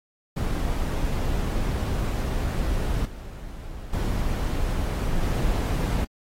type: noise with level steps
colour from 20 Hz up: brown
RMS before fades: -25 / -37 / -25 / -23 dBFS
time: 0.36-6.05 s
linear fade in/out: 10 ms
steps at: 3.05 / 3.93 / 5.22 s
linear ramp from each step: 5 ms
effects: AAC 48 kbps